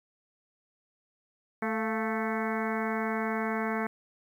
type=harmonic tone with a mistuned harmonic; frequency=220 Hz; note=A3; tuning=in tune; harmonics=1 / 2 / 3 / 4 / 5 / 6 / 7 / 8 / 9 / 10; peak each=-32 / -35 / -37 / -38 / -39 / -40 / -40 / -41 / -42 / -42 dBFS; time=1.62-3.87 s; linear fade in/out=5 ms; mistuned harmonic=3; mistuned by=+63 cents; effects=10-bit